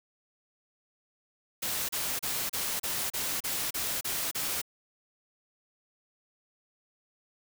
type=noise bursts; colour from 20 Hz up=white; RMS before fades=-32 dBFS; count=10; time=1.62-4.617 s; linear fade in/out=10 ms; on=270 ms; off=33 ms; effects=none